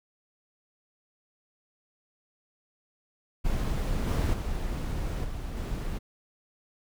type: noise with level steps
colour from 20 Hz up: brown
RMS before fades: -28 / -25 / -31 / -35 / -32 dBFS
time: 3.44-5.99 s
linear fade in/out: 20 ms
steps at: 4.07 / 4.33 / 5.24 / 5.56 s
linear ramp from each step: 10 ms
effects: none